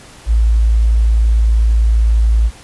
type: tone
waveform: sine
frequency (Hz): 55.6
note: A1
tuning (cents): +19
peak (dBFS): -8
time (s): 0.26-2.51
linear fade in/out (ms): 50
effects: pink hiss -39 dBFS RMS until 2.63 s + resampled to 24000 Hz